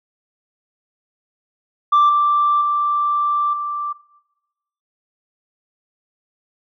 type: tone with level steps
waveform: sine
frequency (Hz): 1174.7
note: D6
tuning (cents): 0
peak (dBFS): -8 / -12 / -15 / -21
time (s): 1.92-3.93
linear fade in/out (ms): 10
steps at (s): 2.09 / 2.61 / 3.53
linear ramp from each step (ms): 5
effects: noise-tail reverb RT60 1.0 s tail -19 dB re dry + tanh soft clip ceiling -8 dBFS